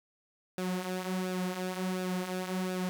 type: tone with flanger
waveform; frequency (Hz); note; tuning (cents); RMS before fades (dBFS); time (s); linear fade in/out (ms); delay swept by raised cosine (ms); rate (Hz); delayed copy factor
sawtooth; 184.1; F#3; -8; -34; 0.58-2.89; 0; 0.95 to 6.45; 1.4; -0.6
effects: none